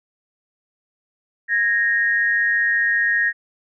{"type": "tone pair together", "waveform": "sine", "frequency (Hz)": [1649.8, 1864.7], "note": ["G#6", "A#6"], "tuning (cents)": [-12, 0], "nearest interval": "major second", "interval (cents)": 212, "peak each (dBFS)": [-21, -17], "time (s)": [1.48, 3.33], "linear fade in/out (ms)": 50, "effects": []}